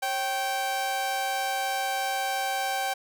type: tone pair together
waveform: sawtooth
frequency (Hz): 544 / 777.6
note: C#5 / G5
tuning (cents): -33 / -14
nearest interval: tritone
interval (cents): 619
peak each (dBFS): -32 / -23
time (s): 0.02-2.94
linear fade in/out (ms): 10
effects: none